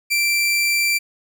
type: tone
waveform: sawtooth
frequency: 2349 Hz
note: D7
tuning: in tune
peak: -13 dBFS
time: 0.1-0.99 s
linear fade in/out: 20 ms
effects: none